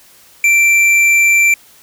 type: tone with tanh clipping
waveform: triangle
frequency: 2349 Hz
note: D7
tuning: in tune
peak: -9 dBFS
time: 0.44-1.54 s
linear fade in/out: 2 ms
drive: 14 dB
effects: white hiss -45 dBFS RMS until 1.82 s